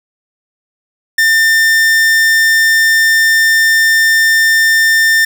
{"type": "tone", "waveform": "45% pulse", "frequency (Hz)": 1800, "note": "A6", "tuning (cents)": 39, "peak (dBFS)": -7, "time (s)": [1.18, 5.25], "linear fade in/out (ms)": 5, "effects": ["8-bit"]}